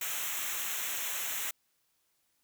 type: noise with comb filter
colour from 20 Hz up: white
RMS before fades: -35 dBFS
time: 0.01-1.51 s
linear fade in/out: 5 ms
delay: 0.21 ms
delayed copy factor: -0.8
effects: white hiss -75 dBFS RMS until 2.43 s